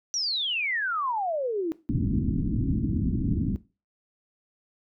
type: exponential sweep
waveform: sine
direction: down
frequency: 5920 to 311.1 Hz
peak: -25 dBFS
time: 0.14-1.72 s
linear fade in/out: 0 ms
type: low-pass noise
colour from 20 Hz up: white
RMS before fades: -26 dBFS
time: 1.89-3.56 s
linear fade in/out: 0 ms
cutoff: 290 Hz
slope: 48 dB/octave
effects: noise-tail reverb RT60 0.3 s tail -17 dB re dry